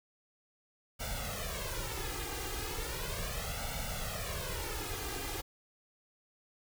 pink noise with flanger, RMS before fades -38 dBFS, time 0.99-5.42 s, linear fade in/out 20 ms, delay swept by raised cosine 1.4 to 2.5 ms, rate 0.36 Hz, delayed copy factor +0.9, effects none

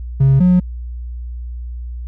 triangle tone pair in turn, 135.4 / 180.74 Hz, C#3 / F#3, -40 / -40 cents, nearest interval perfect fourth, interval 500 cents, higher second, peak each -5 dBFS, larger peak neither, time 0.2-0.4 / 0.4-0.6 s, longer neither, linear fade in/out 10 ms, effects tanh soft clip ceiling -3 dBFS + added 60 Hz sine -24 dBFS peak until 2.07 s

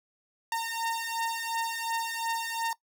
sawtooth beating tone pair, 914 / 916.8 Hz, A#5 / A#5, -34 / -29 cents, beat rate 2.8 Hz, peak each -29 / -29 dBFS, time 0.52-2.73 s, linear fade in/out 2 ms, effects noise-tail reverb RT60 0.1 s tail -19 dB re dry

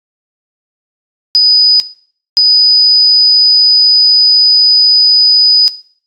sine tone bursts at uneven times, 4978 Hz, D#8, in tune, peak -3 dBFS, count 2, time 1.35-1.8 / 2.37-5.68 s, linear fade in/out 0 ms, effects noise-tail reverb RT60 0.5 s tail -17 dB re dry + AAC 64 kbps

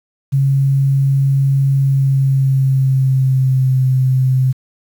sine tone with pitch glide, 136.8 to 130.1 Hz, C#3 to C3, -23 to -9 cents, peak -10 dBFS, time 0.32-4.53 s, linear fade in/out 20 ms, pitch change -86 cents, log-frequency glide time 1.75-3.82 s, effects 7-bit

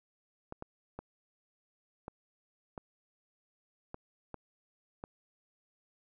clicks, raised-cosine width 1 ms, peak -27 dBFS, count 8, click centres 0.524 / 0.624 / 0.99 / 2.081 / 2.778 / 3.944 / 4.343 / 5.039 s, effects none

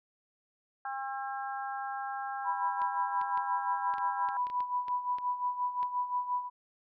harmonic tone, 268.6 Hz, C4, 46 cents sharp, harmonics 3 / 4 / 5 / 6, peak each -36 / -43 / -42 / -43 dBFS, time 0.85-4.37 s, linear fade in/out 2 ms
sine tone with tremolo, 987.8 Hz, B5, in tune, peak -27 dBFS, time 2.44-6.5 s, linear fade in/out 50 ms, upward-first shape sine, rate 5.7 Hz, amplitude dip 70%
clicks, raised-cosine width 0.3 ms, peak -31 dBFS, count 12, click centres 2.818 / 3.214 / 3.375 / 3.939 / 3.983 / 4.288 / 4.469 / 4.5 / 4.605 / 4.883 / 5.185 / 5.83 s
effects none

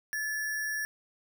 sine tone with sample-and-hold, 1730 Hz, A6, 30 cents flat, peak -30 dBFS, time 0.13-0.85 s, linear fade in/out 0 ms, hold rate 7350 Hz, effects none

